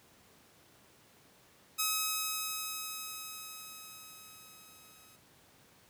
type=tone with level ramp; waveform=5% pulse; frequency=1276 Hz; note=D#6; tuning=43 cents sharp; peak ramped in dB=-17 to -47 dBFS; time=1.78-5.17 s; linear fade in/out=20 ms; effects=pink hiss -62 dBFS RMS until 5.89 s + high-pass 100 Hz 12 dB/octave